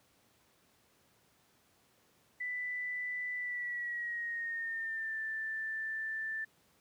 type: tone with pitch glide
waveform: sine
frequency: 1986 to 1769.3 Hz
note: B6 to A6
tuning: +9 to +9 cents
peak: -35 dBFS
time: 2.4-6.45 s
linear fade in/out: 10 ms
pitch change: -200 cents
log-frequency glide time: 3.36-5.19 s
effects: pink hiss -69 dBFS RMS until 6.8 s + high-pass 100 Hz 12 dB/octave